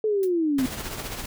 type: linear sweep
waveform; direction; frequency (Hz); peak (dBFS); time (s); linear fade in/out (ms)
sine; down; 440 to 249.2; -20; 0.04-0.66; 2
type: noise with exponential decay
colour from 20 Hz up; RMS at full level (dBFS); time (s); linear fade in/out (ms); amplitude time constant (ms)
blue; -35; 0.23-0.32; 2; 18
type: noise with tremolo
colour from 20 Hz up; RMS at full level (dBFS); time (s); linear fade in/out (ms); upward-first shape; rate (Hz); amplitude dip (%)
pink; -31; 0.58-1.26; 5; triangle; 15; 55
effects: none